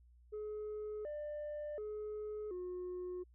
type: tone with pitch steps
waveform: sine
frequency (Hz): 424.1 / 595 / 423.8 / 361.4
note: G#4 / D5 / G#4 / F#4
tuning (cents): +36 / +22 / +35 / -41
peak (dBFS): -38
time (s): 0.32-3.24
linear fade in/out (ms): 20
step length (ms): 730
effects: tanh soft clip ceiling -39 dBFS + added 60 Hz sine -61 dBFS peak until 3.34 s